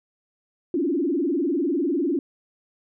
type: tone with vibrato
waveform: sine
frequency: 311.1 Hz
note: D#4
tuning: in tune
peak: -20 dBFS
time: 0.74-2.19 s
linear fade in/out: 2 ms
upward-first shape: sine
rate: 20 Hz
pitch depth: 280 cents each way
effects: none